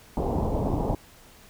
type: low-pass noise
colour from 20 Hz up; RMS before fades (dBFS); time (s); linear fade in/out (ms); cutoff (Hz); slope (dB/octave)
pink; -26; 0.17-0.95; 2; 940; 48
effects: pink hiss -52 dBFS RMS until 1.49 s